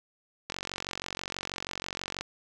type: click train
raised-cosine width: 0.2 ms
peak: -16 dBFS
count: 80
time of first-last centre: 0.5-2.21 s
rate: 46.2 Hz
effects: none